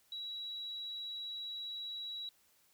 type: tone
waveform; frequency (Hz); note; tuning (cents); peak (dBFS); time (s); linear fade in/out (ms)
sine; 3895; B7; -25; -40; 0.12-2.29; 2
effects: white hiss -70 dBFS RMS until 2.73 s